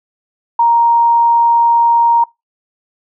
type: tone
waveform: sine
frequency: 935 Hz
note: A#5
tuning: 5 cents sharp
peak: -7 dBFS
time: 0.59-2.24 s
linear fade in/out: 5 ms
effects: noise-tail reverb RT60 0.2 s tail -23 dB re dry